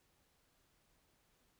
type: silence
effects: pink hiss -75 dBFS RMS until 1.59 s